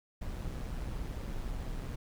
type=noise with amplitude modulation; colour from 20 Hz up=brown; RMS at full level=-36 dBFS; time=0.21-1.96 s; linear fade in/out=10 ms; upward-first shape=sine; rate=128 Hz; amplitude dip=40%; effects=none